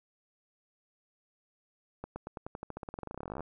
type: accelerating click train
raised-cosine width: 1 ms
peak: -25 dBFS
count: 30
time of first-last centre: 2.04-3.406 s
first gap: 120 ms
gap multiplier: 0.92
effects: none